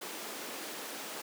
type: high-pass noise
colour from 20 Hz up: pink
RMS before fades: -42 dBFS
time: 0.01-1.22 s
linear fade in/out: 10 ms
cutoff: 260 Hz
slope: 24 dB/octave
effects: none